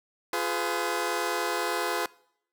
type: chord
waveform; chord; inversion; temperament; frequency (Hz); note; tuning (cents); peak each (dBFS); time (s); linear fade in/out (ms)
15% pulse; F diminished; none; just; 349.2 / 419.1 / 502.9; F4 / Ab4 / Cb5; 0 / +16 / +31; -25; 0.33-2.06; 2
effects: noise-tail reverb RT60 0.7 s tail -23 dB re dry